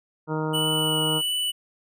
harmonic tone, 155.9 Hz, D#3, 4 cents sharp, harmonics 1 / 2 / 3 / 4 / 5 / 6 / 7 / 8 / 9, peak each -28 / -30 / -30 / -37 / -41 / -33 / -44 / -38 / -39 dBFS, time 0.27-1.22 s, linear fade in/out 50 ms
square tone with vibrato, 2960 Hz, F#7, in tune, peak -24 dBFS, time 0.53-1.52 s, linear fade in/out 20 ms, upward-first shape triangle, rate 1.5 Hz, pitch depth 10 cents each way
effects none

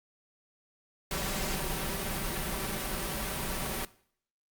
pink noise with comb filter, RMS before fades -33 dBFS, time 1.11-3.85 s, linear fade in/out 2 ms, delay 5.2 ms, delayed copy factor +0.6, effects noise-tail reverb RT60 0.6 s tail -20 dB re dry + Opus 48 kbps

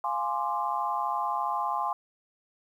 sine chord, D half-diminished seventh, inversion first, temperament equal with one note detuned, 698.5 / 830.6 / 1046.5 / 1181.5 Hz, F5 / Ab5 / C6 / D6, 0 / 0 / 0 / +10 cents, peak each -35 / -31 / -30 / -35 dBFS, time 0.04-1.93 s, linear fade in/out 2 ms, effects 10-bit

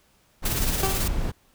brown noise, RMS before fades -26 dBFS, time 0.42-1.32 s, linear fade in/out 20 ms
white noise with tremolo, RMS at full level -27 dBFS, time 0.45-1.08 s, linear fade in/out 5 ms, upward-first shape sine, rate 18 Hz, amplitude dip 45%
20% pulse tone with exponential decay, 386.3 Hz, G4, 25 cents flat, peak -17 dBFS, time 0.83-1.16 s, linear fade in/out 2 ms, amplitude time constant 71 ms
effects pink hiss -62 dBFS RMS until 1.54 s

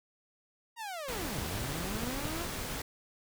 sawtooth linear two-way sweep, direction down then up, 956 to 65.8 to 357.6 Hz, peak -34 dBFS, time 0.76-2.47 s, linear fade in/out 50 ms, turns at 1.43 s
pink noise, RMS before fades -38 dBFS, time 1.08-2.82 s, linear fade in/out 5 ms
clicks, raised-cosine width 5 ms, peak -28 dBFS, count 6, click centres 1.386 / 1.952 / 2.034 / 2.075 / 2.255 / 2.363 s
effects none

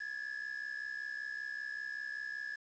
triangle ring-modulated tone, 1700 Hz, G#6, 40 cents sharp, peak -34 dBFS, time 0-2.56 s, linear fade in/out 10 ms, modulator 32.6 Hz, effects resampled to 16000 Hz + 10-bit

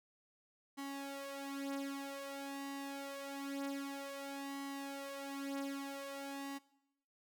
sawtooth tone with flanger, 277.2 Hz, C#4, in tune, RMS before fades -44 dBFS, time 0.77-6.59 s, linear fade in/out 20 ms, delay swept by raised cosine 0.98 to 6.18 ms, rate 0.26 Hz, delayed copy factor +0.75, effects noise-tail reverb RT60 0.8 s tail -20 dB re dry

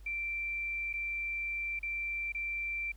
sine tone with dropouts, 2349 Hz, D7, in tune, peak -33 dBFS, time 0.06-2.92 s, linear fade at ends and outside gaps 5 ms, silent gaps 0.93-0.937 / 1.792-1.829 / 2.322-2.347 s, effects added 50 Hz sine -49 dBFS peak until 2.96 s + pink hiss -66 dBFS RMS until 2.96 s

